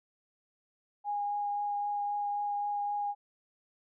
sine tone with vibrato, 820 Hz, G#5, 22 cents flat, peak -30 dBFS, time 1.04-3.15 s, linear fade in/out 50 ms, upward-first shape triangle, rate 3.8 Hz, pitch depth 10 cents each way, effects none

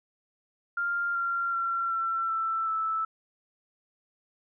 sine tone with pitch steps, 1396.9 / 1380.1 / 1363.4 / 1347 / 1330.7 / 1314.7 Hz, F6 / F6 / F6 / E6 / E6 / E6, 0 / -21 / -42 / +37 / +16 / -5 cents, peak -26 dBFS, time 0.77-3.05 s, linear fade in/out 5 ms, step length 380 ms, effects none

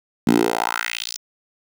10% pulse tone with high-pass filter sweep, 57.4 Hz, A#1, 26 cents flat, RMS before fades -21 dBFS, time 0.27-1.17 s, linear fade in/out 5 ms, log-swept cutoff 210 to 5900 Hz, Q 2.8, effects none

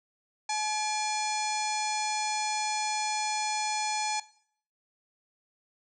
harmonic tone with a mistuned harmonic, 853 Hz, G#5, 46 cents sharp, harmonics 1 / 2 / 3 / 4 / 5 / 6 / 7 / 8 / 9 / 10, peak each -30 / -41 / -37 / -45 / -39 / -41 / -40 / -39 / -50 / -44 dBFS, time 0.49-4.2 s, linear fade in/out 5 ms, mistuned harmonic 3, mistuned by -120 cents, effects noise-tail reverb RT60 0.6 s tail -19 dB re dry

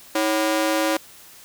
sawtooth ring-modulated tone, 436.4 Hz, A4, 14 cents flat, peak -12 dBFS, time 0.15-0.97 s, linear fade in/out 5 ms, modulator 117 Hz, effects white hiss -46 dBFS RMS until 1.44 s

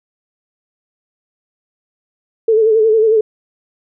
sine tone with vibrato, 440 Hz, A4, in tune, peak -8 dBFS, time 2.48-3.21 s, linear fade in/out 5 ms, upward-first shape sine, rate 11 Hz, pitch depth 56 cents each way, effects none

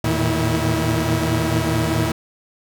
sawtooth tone cluster, 82.4 / 112.1 / 116.7 / 157.9 / 324.6 Hz, E2 / A2 / A#2 / D#3 / E4, 0 / +33 / +2 / +26 / -27 cents, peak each -22 / -22 / -19 / -20 / -19 dBFS, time 0.04-2.12 s, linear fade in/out 5 ms, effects none

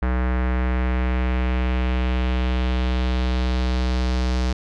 square tone with low-pass filter sweep, 62.7 Hz, B1, 27 cents sharp, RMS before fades -21 dBFS, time 0.02-4.53 s, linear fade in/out 5 ms, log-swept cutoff 1700 to 5300 Hz, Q 1.8, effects none

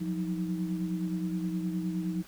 sine tone cluster, 177.9 / 187.5 / 316.7 Hz, F3 / F#3 / D#4, +32 / +23 / +31 cents, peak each -31 / -38 / -35 dBFS, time 0-2.23 s, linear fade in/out 20 ms, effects pink hiss -53 dBFS RMS until 2.27 s

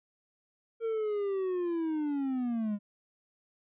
triangle linear sweep, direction down, 460 to 200.7 Hz, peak -27 dBFS, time 0.8-2.79 s, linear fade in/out 50 ms, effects resampled to 8000 Hz

